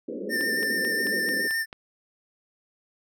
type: band-pass noise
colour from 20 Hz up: white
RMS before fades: -33 dBFS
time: 0.08-1.48 s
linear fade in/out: 10 ms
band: 190 to 540 Hz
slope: 96 dB/octave
type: tone with vibrato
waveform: square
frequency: 1800 Hz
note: A6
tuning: 39 cents sharp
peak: -25 dBFS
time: 0.29-1.66 s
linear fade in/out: 50 ms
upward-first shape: square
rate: 7.2 Hz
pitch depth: 15 cents each way
type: click train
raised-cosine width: 0.3 ms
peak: -23 dBFS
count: 7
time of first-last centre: 0.41-1.729 s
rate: 4.55 Hz
effects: none